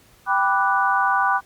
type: chord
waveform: sine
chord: G major seventh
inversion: none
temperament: equal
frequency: 784 / 987.8 / 1174.7 / 1480 Hz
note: G5 / B5 / D6 / F#6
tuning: 0 / 0 / 0 / 0 cents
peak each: -22 dBFS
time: 0.26-1.41 s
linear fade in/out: 50 ms
effects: pink hiss -54 dBFS RMS until 1.45 s + Opus 48 kbps